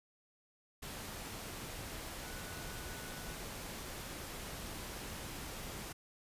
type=tone in noise; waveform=sine; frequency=1480 Hz; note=F#6; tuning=in tune; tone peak=-54 dBFS; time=2.22-3.34 s; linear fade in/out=10 ms; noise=pink; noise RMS=-45 dBFS; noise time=0.82-5.93 s; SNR=-12 dB; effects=resampled to 32000 Hz